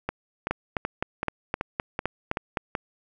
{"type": "two click trains", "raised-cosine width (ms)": 0.5, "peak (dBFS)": [-10, -12], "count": [9, 8], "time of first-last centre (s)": [[0.51, 2.572], [0.09, 2.752]], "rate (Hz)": [3.88, 2.63], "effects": []}